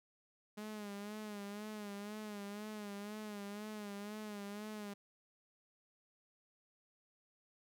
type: tone with vibrato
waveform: sawtooth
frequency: 207.7 Hz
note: G#3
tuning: in tune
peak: -40 dBFS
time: 0.57-4.94 s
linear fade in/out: 10 ms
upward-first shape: sine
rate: 2 Hz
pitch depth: 60 cents each way
effects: none